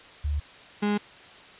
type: tone pair in turn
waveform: sine / 35% pulse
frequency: 73.3 / 206.7 Hz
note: D2 / G#3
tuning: -3 / -8 cents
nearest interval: octave + tritone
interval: 1795 cents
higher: second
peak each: -24 / -21 dBFS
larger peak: second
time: 0.24-0.4 / 0.82-0.98 s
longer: neither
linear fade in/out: 10 ms
effects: white hiss -48 dBFS RMS until 1.59 s + resampled to 8000 Hz